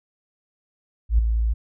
sine tone with ADSR envelope, 56 Hz, A1, 31 cents sharp, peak -11 dBFS, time 1.09-1.54 s, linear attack 95 ms, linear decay 8 ms, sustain -7 dB, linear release 15 ms, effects none

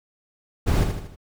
brown noise with echo, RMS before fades -19 dBFS, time 0.66-0.85 s, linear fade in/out 20 ms, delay 78 ms, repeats 4, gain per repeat -6 dB, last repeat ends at 1.162 s, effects none

